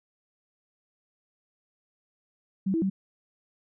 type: tone with pitch steps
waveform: sine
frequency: 192.2 / 327.9 / 192.3 Hz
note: G3 / E4 / G3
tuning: -34 / -9 / -33 cents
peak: -23 dBFS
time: 2.66-2.9 s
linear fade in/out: 10 ms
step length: 80 ms
effects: none